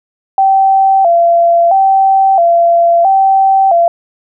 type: tone with vibrato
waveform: sine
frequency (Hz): 727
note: F#5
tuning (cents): -31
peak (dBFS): -5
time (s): 0.38-3.88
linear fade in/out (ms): 2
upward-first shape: square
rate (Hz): 0.75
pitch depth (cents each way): 110
effects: none